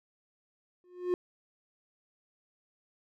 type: tone with exponential growth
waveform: triangle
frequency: 358.8 Hz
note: F4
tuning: 47 cents sharp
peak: -21 dBFS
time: 0.84-1.14 s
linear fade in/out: 1 ms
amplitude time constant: 65 ms
effects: none